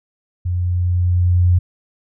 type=tone with level ramp; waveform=sine; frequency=89 Hz; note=F2; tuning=33 cents sharp; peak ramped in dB=-17 to -9 dBFS; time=0.45-1.59 s; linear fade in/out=10 ms; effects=none